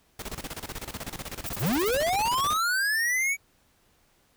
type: noise with tremolo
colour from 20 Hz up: pink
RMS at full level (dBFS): -35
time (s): 0.19-2.57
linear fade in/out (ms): 5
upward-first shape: square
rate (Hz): 16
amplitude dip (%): 80
type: noise bursts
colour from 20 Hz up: violet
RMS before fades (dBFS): -33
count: 8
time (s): 1.46-1.956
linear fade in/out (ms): 5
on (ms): 34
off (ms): 32
type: linear sweep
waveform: square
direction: up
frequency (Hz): 80.9 to 2282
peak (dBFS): -24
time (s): 1.59-3.37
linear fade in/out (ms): 50
effects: pink hiss -65 dBFS RMS until 4.36 s